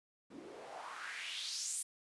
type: noise with band-pass filter sweep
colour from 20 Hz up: white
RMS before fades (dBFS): -44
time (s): 0.3-1.83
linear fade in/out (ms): 10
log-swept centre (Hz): 250 to 9800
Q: 3.3
effects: resampled to 24000 Hz